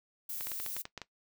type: noise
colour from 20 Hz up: violet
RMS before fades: -39 dBFS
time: 0.29-0.82 s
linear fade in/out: 5 ms
type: clicks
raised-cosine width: 0.2 ms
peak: -23 dBFS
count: 9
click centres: 0.409 / 0.47 / 0.517 / 0.6 / 0.663 / 0.766 / 0.854 / 0.977 / 1.017 s
effects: noise-tail reverb RT60 0.1 s tail -17 dB re dry